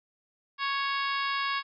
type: harmonic tone with a mistuned harmonic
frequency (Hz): 554.4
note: C#5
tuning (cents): 0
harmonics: 2 / 3 / 4 / 5 / 6 / 7 / 8 / 9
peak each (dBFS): -30 / -34 / -36 / -38 / -40 / -41 / -42 / -43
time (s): 0.58-1.63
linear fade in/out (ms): 50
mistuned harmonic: 7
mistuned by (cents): -30
effects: none